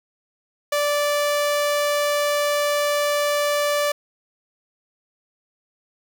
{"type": "tone", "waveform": "sawtooth", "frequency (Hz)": 584, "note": "D5", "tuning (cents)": -10, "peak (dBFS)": -15, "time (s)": [0.72, 3.92], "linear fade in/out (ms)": 5, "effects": []}